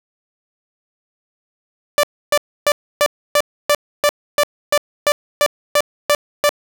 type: tone bursts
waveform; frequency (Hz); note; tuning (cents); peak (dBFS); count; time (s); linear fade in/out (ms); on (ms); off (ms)
sawtooth; 586; D5; -4; -7; 14; 1.98-6.492; 0; 53; 290
effects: none